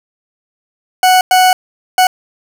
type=tone bursts at uneven times; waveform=40% pulse; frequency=740 Hz; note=F#5; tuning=in tune; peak=-5 dBFS; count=3; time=1.03-1.21 / 1.31-1.53 / 1.98-2.07 s; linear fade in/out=2 ms; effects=none